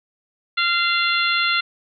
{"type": "harmonic tone", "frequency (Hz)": 691, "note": "F5", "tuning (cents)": -19, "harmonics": [2, 3, 4, 5, 6], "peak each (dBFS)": [-21, -23, -24, -25, -26], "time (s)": [0.57, 1.61], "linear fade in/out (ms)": 10, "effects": []}